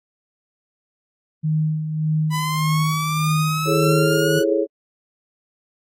sine tone with tremolo, 155.56 Hz, D#3, in tune, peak -16 dBFS, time 1.43-4.4 s, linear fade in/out 20 ms, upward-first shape sine, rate 1.7 Hz, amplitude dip 55%
sawtooth linear sweep, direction up, 987.8 to 1480 Hz, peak -19 dBFS, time 2.3-4.44 s, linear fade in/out 50 ms
sine chord, A major seventh, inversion second, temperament just, 330 / 412.5 / 440 / 550 Hz, E4 / G#4 / A4 / C#5, +2 / -12 / 0 / -14 cents, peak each -22 / -21 / -24 / -22 dBFS, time 3.65-4.67 s, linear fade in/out 50 ms
effects AAC 48 kbps

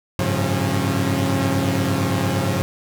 sawtooth tone cluster, 96.5 / 105.2 / 135.9 / 175.5 / 271.4 Hz, G2 / G#2 / C#3 / F3 / C#4, -27 / +23 / -34 / +9 / -36 cents, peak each -21 dBFS, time 0.19-2.62 s, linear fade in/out 0 ms, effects none

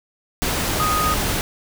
sine tone in noise, 1244.5 Hz, D#6, in tune, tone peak -19 dBFS, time 0.8-1.14 s, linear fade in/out 0 ms, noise pink, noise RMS -22 dBFS, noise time 0.42-1.41 s, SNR 0 dB, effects none

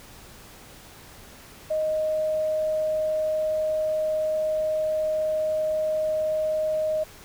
sine tone, 622.3 Hz, D#5, in tune, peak -22 dBFS, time 1.7-7.04 s, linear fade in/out 10 ms, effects pink hiss -47 dBFS RMS until 7.24 s

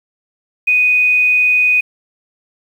sine tone, 2489 Hz, D#7, in tune, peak -9 dBFS, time 0.67-1.81 s, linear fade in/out 10 ms, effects 7-bit

